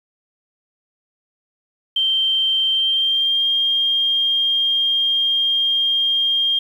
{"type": "tone with pitch glide", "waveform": "sine", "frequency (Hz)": [3136, 3213], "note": ["G7", "G7"], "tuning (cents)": [0, 42], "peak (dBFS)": -15, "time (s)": [1.96, 6.59], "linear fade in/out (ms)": 5, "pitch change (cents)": 42, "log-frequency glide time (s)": [2.73, 3.47], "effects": ["8-bit"]}